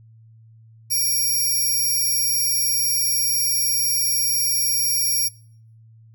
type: tone pair together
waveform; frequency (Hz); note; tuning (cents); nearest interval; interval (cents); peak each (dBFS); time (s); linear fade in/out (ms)
5% pulse; 2349 / 5594; D7 / F8; 0 / +2; octave + minor third; 1502; -23 / -13; 0.9-5.29; 20
effects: noise-tail reverb RT60 0.6 s tail -23 dB re dry + added 112 Hz sine -46 dBFS peak until 6.14 s